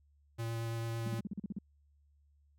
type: tone with vibrato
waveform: square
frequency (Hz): 114.9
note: A#2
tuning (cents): -25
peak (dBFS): -36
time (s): 0.38-1.21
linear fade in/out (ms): 20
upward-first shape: triangle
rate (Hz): 8.9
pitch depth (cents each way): 12
type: tone bursts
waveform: sine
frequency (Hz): 199.8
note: G3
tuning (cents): +33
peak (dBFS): -35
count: 9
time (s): 1.06-1.586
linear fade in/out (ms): 2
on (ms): 22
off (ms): 41
effects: added 72 Hz sine -65 dBFS peak until 2.58 s